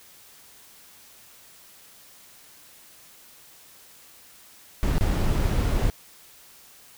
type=noise with dropouts; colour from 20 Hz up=brown; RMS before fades=-22 dBFS; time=4.83-5.9 s; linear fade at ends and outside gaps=0 ms; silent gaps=4.981-5.009 s; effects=white hiss -51 dBFS RMS until 6.97 s